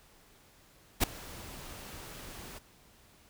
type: noise with ADSR envelope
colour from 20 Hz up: pink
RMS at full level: -23 dBFS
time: 1-2.59 s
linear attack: 35 ms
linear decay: 4 ms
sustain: -23 dB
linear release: 12 ms
effects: pink hiss -61 dBFS RMS until 3.29 s